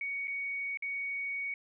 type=tone with dropouts; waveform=sine; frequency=2237 Hz; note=C#7; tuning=15 cents sharp; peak=-33 dBFS; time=0.01-1.54 s; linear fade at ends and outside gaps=2 ms; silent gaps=0.273-0.279 / 0.773-0.823 s; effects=none